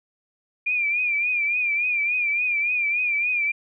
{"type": "tone with vibrato", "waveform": "sine", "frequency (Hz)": 2402, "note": "D7", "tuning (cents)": 38, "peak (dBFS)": -20, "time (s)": [0.66, 3.52], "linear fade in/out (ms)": 10, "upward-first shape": "triangle", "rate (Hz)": 3.5, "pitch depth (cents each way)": 86, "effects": []}